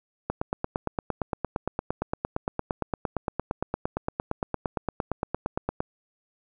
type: click train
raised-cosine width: 1 ms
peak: -12 dBFS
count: 49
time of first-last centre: 0.3-5.805 s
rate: 8.72 Hz
effects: none